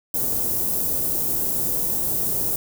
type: band-stop noise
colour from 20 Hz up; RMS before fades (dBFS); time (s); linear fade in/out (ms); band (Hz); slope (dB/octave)
white; -23; 0.14-2.56; 2; 450 to 13000; 12
effects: none